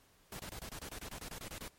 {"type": "noise bursts", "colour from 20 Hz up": "pink", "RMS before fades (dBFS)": -45, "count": 14, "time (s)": [0.32, 1.681], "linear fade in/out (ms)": 2, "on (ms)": 74, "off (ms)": 25, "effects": ["pink hiss -67 dBFS RMS until 1.78 s", "MP3 64 kbps"]}